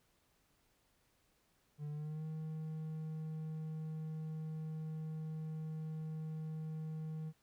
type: tone with pitch glide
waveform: triangle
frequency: 148.4 to 157.22 Hz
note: D3 to D#3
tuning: +18 to +18 cents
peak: -38 dBFS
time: 1.78-7.33 s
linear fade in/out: 50 ms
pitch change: +100 cents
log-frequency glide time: 1.9-2.25 s
effects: pink hiss -75 dBFS RMS until 7.42 s